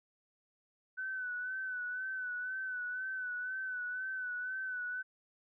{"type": "tone with vibrato", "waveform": "sine", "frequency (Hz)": 1505, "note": "F#6", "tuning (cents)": 29, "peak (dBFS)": -36, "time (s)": [0.97, 5.03], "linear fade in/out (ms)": 20, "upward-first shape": "sine", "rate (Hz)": 2, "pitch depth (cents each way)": 43, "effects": []}